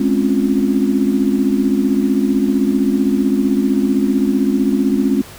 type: chord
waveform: sine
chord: Db major seventh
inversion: second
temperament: equal with one note detuned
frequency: 209.2 / 261.6 / 277.2 / 349.2 Hz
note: Ab3 / C4 / Db4 / F4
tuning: +13 / 0 / 0 / 0 cents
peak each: -17 / -17 / -17 / -22 dBFS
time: 0-5.22 s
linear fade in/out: 5 ms
effects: pink hiss -37 dBFS RMS until 5.38 s